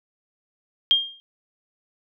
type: tone with exponential decay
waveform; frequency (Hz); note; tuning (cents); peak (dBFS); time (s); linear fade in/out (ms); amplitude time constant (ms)
sine; 3213; G7; +42; -11; 0.91-1.2; 0; 62
effects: none

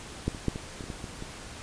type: clicks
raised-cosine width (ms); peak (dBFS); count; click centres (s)
3; -13 / -27 / -12 / -22 / -24 / -28 / -23 / -25 / -24; 9; 0.28 / 0.348 / 0.483 / 0.559 / 0.808 / 0.84 / 0.902 / 1.042 / 1.224
effects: pink hiss -43 dBFS RMS until 1.62 s + resampled to 22050 Hz

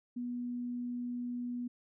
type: tone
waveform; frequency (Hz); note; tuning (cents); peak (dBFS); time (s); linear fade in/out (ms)
sine; 243.8; B3; -22; -35; 0.16-1.68; 10
effects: none

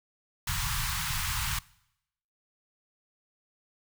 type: band-stop noise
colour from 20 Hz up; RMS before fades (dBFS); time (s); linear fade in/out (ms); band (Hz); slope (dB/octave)
pink; -31; 0.47-1.59; 5; 160 to 910; 48
effects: noise-tail reverb RT60 0.8 s tail -22 dB re dry

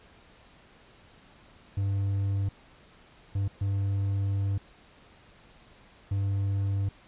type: tone bursts at uneven times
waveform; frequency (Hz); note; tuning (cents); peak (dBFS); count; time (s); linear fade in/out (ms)
triangle; 98.8; G2; +14; -23; 4; 1.77-2.49 / 3.35-3.48 / 3.61-4.58 / 6.11-6.89; 5
effects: pink hiss -56 dBFS RMS until 7.07 s + resampled to 8000 Hz

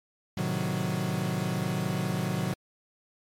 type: chord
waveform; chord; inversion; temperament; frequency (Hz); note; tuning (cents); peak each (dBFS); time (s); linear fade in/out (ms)
40% pulse; A diminished seventh; none; equal; 110 / 130.81 / 155.56 / 185; A2 / C3 / Eb3 / Gb3; 0 / 0 / 0 / 0; -35 / -33 / -32 / -30; 0.37-2.54; 5
effects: MP3 64 kbps

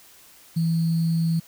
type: tone with sample-and-hold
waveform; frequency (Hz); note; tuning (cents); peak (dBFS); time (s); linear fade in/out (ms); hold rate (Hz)
sine; 164.81; E3; 0; -19; 0.56-1.4; 10; 4410
effects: white hiss -51 dBFS RMS until 1.47 s

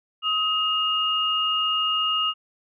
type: tone pair together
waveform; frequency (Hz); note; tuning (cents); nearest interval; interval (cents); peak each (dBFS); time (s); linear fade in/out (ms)
sine; 1263 / 2843; D#6 / F7; +26 / +30; octave + major second; 1404; -25 / -22; 0.22-2.34; 50
effects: none

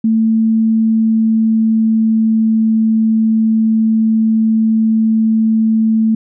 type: tone with pitch glide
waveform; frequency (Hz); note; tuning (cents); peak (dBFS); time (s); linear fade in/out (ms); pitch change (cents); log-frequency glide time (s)
sine; 222.7 to 221.4; A3 to A3; +21 to +11; -9; 0.04-6.15; 5; -10; 0.46-2.73
effects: none

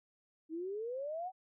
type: exponential sweep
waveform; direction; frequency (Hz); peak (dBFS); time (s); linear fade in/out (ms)
sine; up; 310 to 770; -37; 0.49-1.32; 50
effects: none

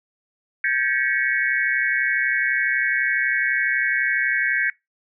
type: tone cluster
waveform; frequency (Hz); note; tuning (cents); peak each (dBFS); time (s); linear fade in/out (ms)
sine; 1580 / 1712 / 1918 / 2218; G6 / A6 / A#6 / C#7; +13 / -48 / +49 / 0; -24; 0.64-4.7; 2
effects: noise-tail reverb RT60 0.2 s tail -24 dB re dry

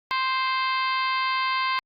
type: harmonic tone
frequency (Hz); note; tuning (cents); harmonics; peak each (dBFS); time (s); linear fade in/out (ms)
523.3; C5; 0; 2 / 3 / 4 / 5 / 6 / 7 / 8 / 9; -24 / -33 / -30 / -34 / -36 / -39 / -37 / -38; 0.11-1.79; 0
effects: Opus 48 kbps

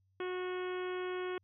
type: harmonic tone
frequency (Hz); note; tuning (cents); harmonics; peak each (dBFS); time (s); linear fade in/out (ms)
365.4; F#4; -22; 1 / 2 / 3 / 4 / 5 / 6 / 7 / 8 / 9; -36 / -49 / -46 / -48 / -51 / -52 / -53 / -57 / -55; 0.2-1.38; 2
effects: added 95 Hz sine -70 dBFS peak until 1.43 s

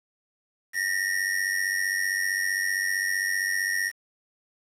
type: ring-modulated tone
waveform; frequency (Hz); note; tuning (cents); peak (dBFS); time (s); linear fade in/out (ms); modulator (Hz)
square; 1864.7; A#6; 0; -22; 0.73-3.92; 50; 47.7
effects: resampled to 32000 Hz + 8-bit

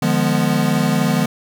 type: chord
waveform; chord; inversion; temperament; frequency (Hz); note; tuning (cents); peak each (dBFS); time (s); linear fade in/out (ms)
square; D diminished seventh; none; equal with one note detuned; 150.53 / 174.61 / 207.7 / 246.9; D3 / F3 / Ab3 / Cb4; +43 / 0 / 0 / 0; -21; 0.02-1.26; 5
effects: none

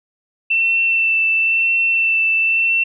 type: tone with vibrato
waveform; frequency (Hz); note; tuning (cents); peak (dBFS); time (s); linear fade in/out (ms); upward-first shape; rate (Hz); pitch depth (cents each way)
sine; 2679; E7; +27; -13; 0.5-2.84; 10; sine; 0.97; 15
effects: none

